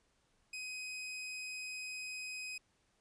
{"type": "tone", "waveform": "sawtooth", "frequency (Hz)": 2515, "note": "D#7", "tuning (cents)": 18, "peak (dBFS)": -38, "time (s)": [0.53, 2.58], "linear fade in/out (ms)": 5, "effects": ["pink hiss -75 dBFS RMS until 3 s", "resampled to 22050 Hz"]}